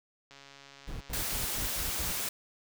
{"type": "click train", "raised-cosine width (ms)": 0.2, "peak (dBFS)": -34, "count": 159, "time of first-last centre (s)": [0.31, 1.447], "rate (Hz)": 139}
{"type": "noise bursts", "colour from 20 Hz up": "brown", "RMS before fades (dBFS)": -38, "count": 6, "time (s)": [0.87, 2.12], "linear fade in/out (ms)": 10, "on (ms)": 140, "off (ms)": 82}
{"type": "noise", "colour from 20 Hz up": "white", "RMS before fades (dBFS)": -34, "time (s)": [1.13, 2.29], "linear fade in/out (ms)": 5}
{"effects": []}